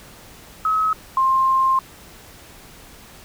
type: tone pair in turn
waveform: sine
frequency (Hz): 1281 / 1056.6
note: E6 / C6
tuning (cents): -50 / +17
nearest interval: minor third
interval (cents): 333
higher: first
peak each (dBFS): -16 / -14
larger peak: second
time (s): 0.65-0.93 / 1.17-1.79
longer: second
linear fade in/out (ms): 2
effects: pink hiss -44 dBFS RMS until 3.24 s